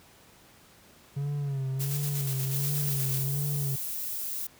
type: tone with vibrato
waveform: triangle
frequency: 138.59 Hz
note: C#3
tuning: in tune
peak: -26 dBFS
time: 1.16-3.76 s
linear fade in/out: 10 ms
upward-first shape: sine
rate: 1.4 Hz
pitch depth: 77 cents each way
type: noise with tremolo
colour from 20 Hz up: blue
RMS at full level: -34 dBFS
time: 1.79-3.24 s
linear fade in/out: 20 ms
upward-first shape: square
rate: 8.3 Hz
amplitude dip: 35%
type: noise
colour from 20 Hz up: violet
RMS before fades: -34 dBFS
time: 2.54-4.47 s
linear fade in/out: 5 ms
effects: pink hiss -56 dBFS RMS until 4.59 s + high-pass 60 Hz 12 dB/octave